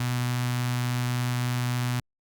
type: tone with notch filter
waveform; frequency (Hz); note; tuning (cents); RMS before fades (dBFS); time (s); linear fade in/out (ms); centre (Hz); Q
sawtooth; 123.47; B2; 0; -27; 0-2; 5; 450; 0.6
effects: Opus 48 kbps